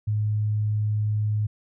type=tone; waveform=sine; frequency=106.1 Hz; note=G#2; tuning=38 cents sharp; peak=-21 dBFS; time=0.07-1.47 s; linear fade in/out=10 ms; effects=none